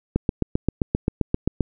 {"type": "click train", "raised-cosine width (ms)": 3, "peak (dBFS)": -6, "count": 12, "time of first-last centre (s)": [0.16, 1.607], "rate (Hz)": 7.6, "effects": []}